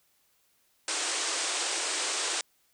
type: band-pass noise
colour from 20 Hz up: white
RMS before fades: -31 dBFS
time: 0.88-2.41 s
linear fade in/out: 2 ms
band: 300 to 9000 Hz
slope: 96 dB/octave
effects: white hiss -69 dBFS RMS until 2.73 s